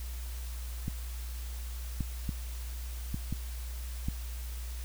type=clicks; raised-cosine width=5 ms; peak=-20 dBFS; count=6; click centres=0.881 / 2.007 / 2.292 / 3.144 / 3.326 / 4.085 s; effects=added 60 Hz sine -36 dBFS peak until 4.84 s + white hiss -49 dBFS RMS until 4.84 s